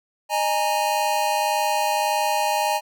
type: chord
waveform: square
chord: D# suspended fourth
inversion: none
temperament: equal with one note detuned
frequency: 613.7 / 830.6 / 932.3 Hz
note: D#5 / G#5 / A#5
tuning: -24 / 0 / 0 cents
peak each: -27 / -23 / -26 dBFS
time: 0.29-2.81 s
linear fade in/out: 50 ms
effects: none